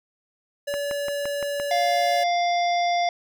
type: tone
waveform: square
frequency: 572 Hz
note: D5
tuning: 46 cents flat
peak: -26 dBFS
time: 0.67-2.24 s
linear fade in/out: 10 ms
type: click train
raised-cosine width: 0.5 ms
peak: -17 dBFS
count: 6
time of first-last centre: 0.74-1.599 s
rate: 5.82 Hz
type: harmonic tone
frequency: 698.5 Hz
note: F5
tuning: in tune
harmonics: 1 / 3 / 5 / 7 / 8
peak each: -20 / -30 / -34 / -37 / -38 dBFS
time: 1.71-3.09 s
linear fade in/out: 2 ms
effects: none